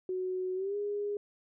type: tone with pitch glide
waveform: sine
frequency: 370 to 410.5 Hz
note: F#4 to G#4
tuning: 0 to -20 cents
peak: -31 dBFS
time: 0.09-1.17 s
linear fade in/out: 2 ms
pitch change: +180 cents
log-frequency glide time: 0.55-0.76 s
effects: none